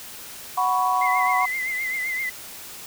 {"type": "chord", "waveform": "sine", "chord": "F# suspended fourth", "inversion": "none", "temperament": "equal with one note detuned", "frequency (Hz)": [740, 987.8, 1114.5], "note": ["F#5", "B5", "C#6"], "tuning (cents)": [0, 0, 9], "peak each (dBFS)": -23, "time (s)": [0.57, 1.46], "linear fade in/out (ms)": 10}
{"type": "tone with vibrato", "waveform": "sine", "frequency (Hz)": 2056, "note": "C7", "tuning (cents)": -31, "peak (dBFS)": -24, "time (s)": [1.01, 2.3], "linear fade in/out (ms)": 10, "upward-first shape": "triangle", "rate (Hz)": 7.7, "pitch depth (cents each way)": 68}
{"effects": ["white hiss -39 dBFS RMS until 2.86 s"]}